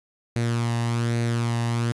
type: tone with flanger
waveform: sawtooth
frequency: 117.5 Hz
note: A#2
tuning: 14 cents sharp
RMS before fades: -24 dBFS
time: 0.36-1.92 s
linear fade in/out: 0 ms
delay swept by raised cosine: 0.47 to 1.09 ms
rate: 1.2 Hz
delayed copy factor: +0.5
effects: resampled to 24000 Hz